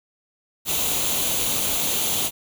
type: noise with comb filter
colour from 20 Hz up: white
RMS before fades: -23 dBFS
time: 0.65-2.31 s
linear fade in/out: 50 ms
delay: 0.29 ms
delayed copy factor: +0.6
effects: none